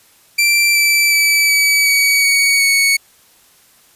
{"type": "tone with pitch steps", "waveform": "sawtooth", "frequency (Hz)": [2349, 2327, 2306, 2285, 2264, 2243, 2222], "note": ["D7", "D7", "D7", "D7", "C#7", "C#7", "C#7"], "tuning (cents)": [0, -17, -32, -48, 36, 20, 4], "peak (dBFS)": -7, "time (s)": [0.38, 2.97], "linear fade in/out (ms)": 10, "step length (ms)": 370, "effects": ["white hiss -50 dBFS RMS until 3.95 s", "resampled to 32000 Hz"]}